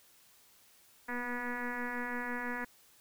sine tone with frequency modulation, 975 Hz, B5, 23 cents flat, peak -34 dBFS, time 1.08-2.65 s, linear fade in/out 10 ms, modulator 243 Hz, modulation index 4.3, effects white hiss -63 dBFS RMS until 3 s

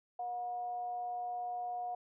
sine tone with frequency modulation, 722 Hz, F#5, 43 cents flat, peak -36 dBFS, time 0.19-1.95 s, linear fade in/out 5 ms, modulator 243 Hz, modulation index 0.24, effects none

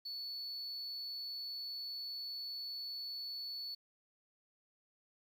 sine tone, 4435 Hz, C#8, in tune, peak -38 dBFS, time 0.05-3.75 s, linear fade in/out 10 ms, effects tanh soft clip ceiling -40 dBFS + 11-bit

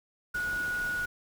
sine tone in noise, 1457 Hz, F#6, 27 cents flat, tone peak -29 dBFS, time 0.34-1.06 s, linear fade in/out 10 ms, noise pink, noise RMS -43 dBFS, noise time 0.34-1.06 s, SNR +11 dB, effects none

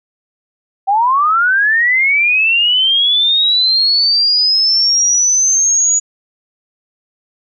sine linear sweep, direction up, 758 to 6850 Hz, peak -9 dBFS, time 0.87-6 s, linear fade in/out 20 ms, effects none

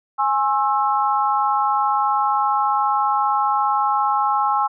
sine chord, Ab augmented, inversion none, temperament equal with one note detuned, 830.6 / 1073.4 / 1318.5 Hz, Ab5 / C6 / E6, 0 / +44 / 0 cents, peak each -19 / -21 / -22 dBFS, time 0.18-4.68 s, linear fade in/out 20 ms, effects none

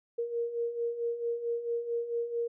sine beating tone pair, 466.2 / 470.7 Hz, A#4 / A#4, 0 / +17 cents, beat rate 4.5 Hz, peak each -37 / -31 dBFS, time 0.18-2.48 s, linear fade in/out 10 ms, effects none

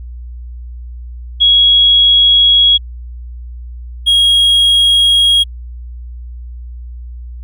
sine / triangle tone pair in turn, 3322 / 3284 Hz, G#7 / G#7, 0 / -20 cents, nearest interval unison, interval 20 cents, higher first, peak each -5 dBFS, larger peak neither, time 1.4-2.78 / 4.06-5.44 s, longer neither, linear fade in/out 20 ms, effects added 60 Hz sine -25 dBFS peak until 7.43 s

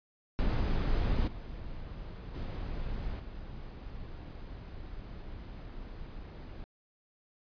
brown noise with level steps, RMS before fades -29 / -42 / -37 / -43 dBFS, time 0.39-6.64 s, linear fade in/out 0 ms, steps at 1.27 / 2.34 / 3.19 s, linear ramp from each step 10 ms, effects resampled to 11025 Hz

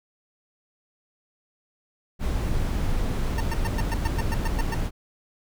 brown noise, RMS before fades -25 dBFS, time 2.19-4.91 s, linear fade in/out 50 ms
25% pulse tone bursts, 908 Hz, A#5, 46 cents flat, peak -25 dBFS, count 11, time 3.38-4.744 s, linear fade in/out 2 ms, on 24 ms, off 110 ms
effects none

